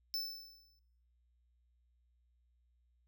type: tone with exponential decay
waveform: square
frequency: 5280 Hz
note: E8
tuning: 2 cents sharp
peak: -34 dBFS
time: 0.14-0.79 s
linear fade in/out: 0 ms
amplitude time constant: 140 ms
effects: noise-tail reverb RT60 0.9 s tail -25 dB re dry + added 60 Hz sine -70 dBFS peak until 3.07 s